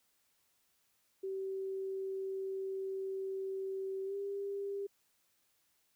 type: tone with pitch glide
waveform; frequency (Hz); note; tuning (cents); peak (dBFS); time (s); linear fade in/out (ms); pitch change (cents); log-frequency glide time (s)
sine; 384.7 to 398.7; G4 to G4; -33 to +29; -36; 1.23-4.87; 10; +62; 4.05-4.15
effects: white hiss -75 dBFS RMS until 5.95 s